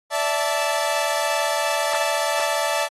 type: chord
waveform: sawtooth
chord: D suspended second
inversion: none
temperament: equal with one note detuned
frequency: 581.9 / 659.3 / 880 Hz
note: D5 / E5 / A5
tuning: -16 / 0 / 0 cents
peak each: -21 dBFS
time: 0.1-2.89 s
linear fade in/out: 50 ms
effects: AAC 32 kbps